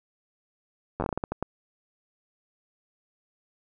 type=slowing click train; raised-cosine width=1 ms; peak=-14 dBFS; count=11; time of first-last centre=1-1.426 s; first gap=10 ms; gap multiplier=1.3; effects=none